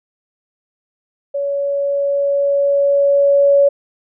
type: tone with level ramp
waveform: sine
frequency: 563 Hz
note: C#5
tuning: 27 cents sharp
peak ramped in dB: -17 to -7 dBFS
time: 1.34-3.69 s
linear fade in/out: 10 ms
effects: none